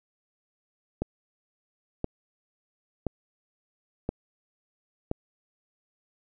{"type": "click train", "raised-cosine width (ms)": 2, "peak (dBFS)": -14, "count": 5, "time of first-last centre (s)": [1.02, 5.114], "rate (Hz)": 0.977, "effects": []}